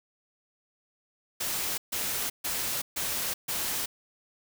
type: noise bursts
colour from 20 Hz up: white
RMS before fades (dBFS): -31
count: 5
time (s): 1.4-3.86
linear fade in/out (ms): 10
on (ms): 380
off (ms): 140
effects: none